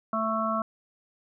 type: harmonic tone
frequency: 221.1 Hz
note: A3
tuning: 9 cents sharp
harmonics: 1 / 3 / 5 / 6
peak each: -31 / -31 / -29 / -31 dBFS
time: 0.13-0.62 s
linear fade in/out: 2 ms
effects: none